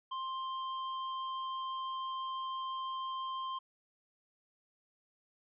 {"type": "tone", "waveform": "square", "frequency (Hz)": 1051, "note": "C6", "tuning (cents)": 7, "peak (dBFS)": -37, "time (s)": [0.11, 3.59], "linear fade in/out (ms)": 10, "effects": ["resampled to 8000 Hz"]}